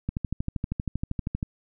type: click train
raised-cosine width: 5 ms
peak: -15 dBFS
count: 18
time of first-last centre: 0.09-1.429 s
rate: 12.7 Hz
effects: none